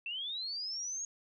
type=linear sweep; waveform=sine; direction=up; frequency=2637 to 6645 Hz; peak=-36 dBFS; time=0.06-1.05 s; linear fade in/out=2 ms; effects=none